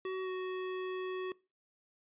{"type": "tone with pitch glide", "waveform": "square", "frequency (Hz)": [376, 371.3], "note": ["F#4", "F#4"], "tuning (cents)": [28, 6], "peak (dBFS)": -36, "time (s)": [0.05, 1.32], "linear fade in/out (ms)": 2, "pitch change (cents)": -22, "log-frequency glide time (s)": [0.23, 0.29], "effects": ["noise-tail reverb RT60 0.3 s tail -22 dB re dry", "resampled to 8000 Hz"]}